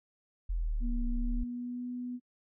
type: exponential two-way sweep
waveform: sine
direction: down then up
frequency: 43.59 to 31.48 to 36.62 Hz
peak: -29 dBFS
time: 0.49-1.44 s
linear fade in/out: 10 ms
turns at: 1.07 s
type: tone with pitch glide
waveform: sine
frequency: 238.9 to 246.8 Hz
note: A#3 to B3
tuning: +43 to -1 cents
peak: -35 dBFS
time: 0.8-2.2 s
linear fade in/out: 50 ms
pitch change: +56 cents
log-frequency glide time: 1.13-1.87 s
effects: noise-tail reverb RT60 0.1 s tail -26 dB re dry